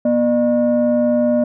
sine tone pair together, 241.6 / 603.2 Hz, B3 / D5, -38 / +46 cents, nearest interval octave + major third, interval 1584 cents, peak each -14 dBFS, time 0.05-1.44 s, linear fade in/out 5 ms, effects tanh soft clip ceiling -8 dBFS

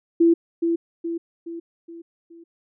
sine tone with echo, 335.4 Hz, E4, 30 cents sharp, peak -12 dBFS, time 0.2-0.34 s, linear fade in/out 10 ms, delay 420 ms, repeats 5, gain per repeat -6 dB, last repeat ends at 2.44 s, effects none

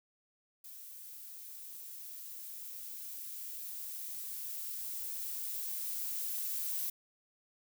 violet noise with level ramp, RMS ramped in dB -50 to -36 dBFS, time 0.64-6.9 s, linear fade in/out 5 ms, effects none

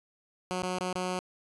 10% pulse tone with dropouts, 182.8 Hz, F#3, 21 cents flat, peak -22 dBFS, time 0.51-1.19 s, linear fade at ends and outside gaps 0 ms, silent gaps 0.621-0.631 / 0.785-0.808 / 0.928-0.954 s, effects resampled to 24000 Hz

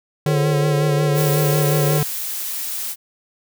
sine chord, Db major seventh, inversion first, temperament just, 346.5 / 415.8 / 519.7 / 554.4 Hz, F4 / Ab4 / C5 / Db5, -14 / +2 / -12 / 0 cents, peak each -28 / -25 / -29 / -25 dBFS, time 0.26-1.99 s, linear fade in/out 10 ms
square tone with vibrato, 149.3 Hz, D3, 29 cents sharp, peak -17 dBFS, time 0.26-2.03 s, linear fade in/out 2 ms, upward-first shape sine, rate 5.5 Hz, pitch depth 36 cents each way
blue noise, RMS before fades -26 dBFS, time 1.14-2.96 s, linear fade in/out 50 ms
effects none

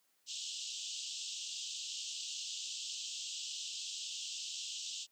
pink band-pass noise, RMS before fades -43 dBFS, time 0.26-5.07 s, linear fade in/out 50 ms, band 2800 to 7900 Hz, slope 96 dB/octave, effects white hiss -75 dBFS RMS until 5.11 s + high-pass 150 Hz 12 dB/octave

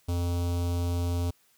square tone with notch filter, 87 Hz, F2, 6 cents flat, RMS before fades -28 dBFS, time 0.08-1.31 s, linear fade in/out 10 ms, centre 1800 Hz, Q 0.8, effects white hiss -65 dBFS RMS until 1.57 s

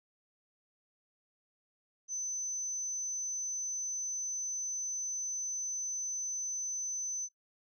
sine tone, 6090 Hz, F#8, 49 cents sharp, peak -33 dBFS, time 2.08-7.29 s, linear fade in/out 50 ms, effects noise-tail reverb RT60 0.1 s tail -21 dB re dry + tanh soft clip ceiling -29 dBFS

